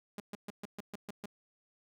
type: tone bursts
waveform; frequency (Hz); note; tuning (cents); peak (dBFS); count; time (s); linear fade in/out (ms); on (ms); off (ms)
sawtooth; 204.6; G#3; -26; -36; 8; 0.18-1.258; 2; 21; 130
effects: none